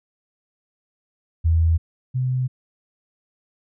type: tone pair in turn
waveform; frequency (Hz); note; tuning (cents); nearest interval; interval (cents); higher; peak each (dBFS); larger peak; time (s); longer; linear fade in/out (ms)
sine; 82 / 128; E2 / C3; -9 / -38; minor sixth; 771; second; -14 / -19; first; 1.44-1.78 / 2.14-2.48; neither; 20
effects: none